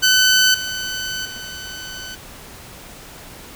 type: tone with level steps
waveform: 15% pulse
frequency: 1512 Hz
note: F#6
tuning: 37 cents sharp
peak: -5 / -17 / -24 dBFS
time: 0.02-2.16 s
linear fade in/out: 20 ms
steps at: 0.54 / 1.25 s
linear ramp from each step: 5 ms
effects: pink hiss -39 dBFS RMS until 3.55 s